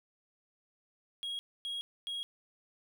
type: tone bursts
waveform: triangle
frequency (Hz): 3293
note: G#7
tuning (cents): -15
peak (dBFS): -34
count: 3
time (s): 1.23-2.23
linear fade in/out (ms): 0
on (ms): 160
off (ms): 260
effects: none